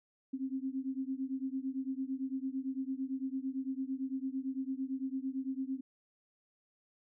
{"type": "beating tone pair", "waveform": "sine", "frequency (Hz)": [261.6, 270.5], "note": ["C4", "C#4"], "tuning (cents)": [0, -42], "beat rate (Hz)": 8.9, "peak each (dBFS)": [-37, -38], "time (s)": [0.33, 5.81], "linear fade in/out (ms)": 10, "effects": []}